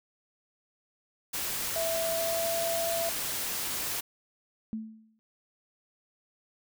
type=noise; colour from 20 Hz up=white; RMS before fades=-33 dBFS; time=1.33-4.01 s; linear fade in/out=10 ms
type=tone with pitch glide; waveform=sine; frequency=659.3 to 669.7 Hz; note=E5 to E5; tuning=0 to +27 cents; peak=-29 dBFS; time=1.76-3.09 s; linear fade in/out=0 ms; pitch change=+27 cents; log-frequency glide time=2.02-2.56 s
type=tone with exponential decay; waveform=sine; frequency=220 Hz; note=A3; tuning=in tune; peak=-29 dBFS; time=4.73-5.19 s; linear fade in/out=0 ms; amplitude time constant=98 ms
effects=none